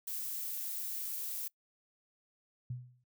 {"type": "noise", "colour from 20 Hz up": "violet", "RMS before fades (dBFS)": -39, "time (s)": [0.07, 1.48], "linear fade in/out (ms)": 5}
{"type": "tone with exponential decay", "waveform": "sine", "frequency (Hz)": 124.1, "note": "B2", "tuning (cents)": 9, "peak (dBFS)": -34, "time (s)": [2.7, 3.04], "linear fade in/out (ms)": 5, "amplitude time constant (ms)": 73}
{"effects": ["noise-tail reverb RT60 0.1 s tail -23 dB re dry"]}